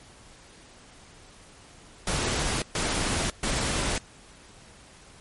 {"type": "noise bursts", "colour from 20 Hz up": "pink", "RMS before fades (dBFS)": -27, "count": 3, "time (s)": [2.07, 3.98], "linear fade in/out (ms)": 2, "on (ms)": 550, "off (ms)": 130, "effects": ["pink hiss -51 dBFS RMS until 5.2 s", "MP3 48 kbps"]}